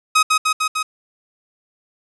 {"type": "tone with echo", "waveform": "sawtooth", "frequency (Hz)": 1264, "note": "D#6", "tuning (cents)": 27, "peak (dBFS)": -7, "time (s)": [0.15, 0.23], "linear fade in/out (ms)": 10, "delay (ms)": 150, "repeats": 4, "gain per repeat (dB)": -2, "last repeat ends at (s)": 0.83, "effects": ["resampled to 24000 Hz", "7-bit"]}